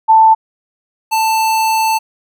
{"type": "tone pair in turn", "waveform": ["sine", "square"], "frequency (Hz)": [885, 885], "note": ["A5", "A5"], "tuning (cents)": [10, 10], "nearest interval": "unison", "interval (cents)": 0, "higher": "neither", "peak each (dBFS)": [-4, -12], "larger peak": "first", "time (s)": [[0.08, 0.35], [1.11, 1.99]], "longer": "second", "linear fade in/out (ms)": 20, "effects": []}